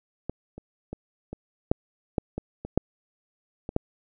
clicks, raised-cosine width 2 ms, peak -16 / -27 / -21 / -22 / -6 / -10 / -17 / -21 / -6 / -19 / -9 dBFS, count 11, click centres 0.296 / 0.58 / 0.93 / 1.33 / 1.715 / 2.182 / 2.38 / 2.65 / 2.776 / 3.691 / 3.764 s, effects none

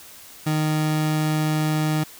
30% pulse tone, 154.4 Hz, D#3, 13 cents flat, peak -17 dBFS, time 0.46-2.04 s, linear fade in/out 10 ms, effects white hiss -44 dBFS RMS until 2.19 s

